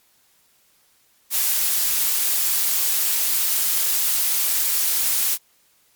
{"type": "noise", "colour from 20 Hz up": "blue", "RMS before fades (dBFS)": -20, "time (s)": [1.3, 5.38], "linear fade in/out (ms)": 50, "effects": ["white hiss -60 dBFS RMS until 5.95 s", "MP3 96 kbps"]}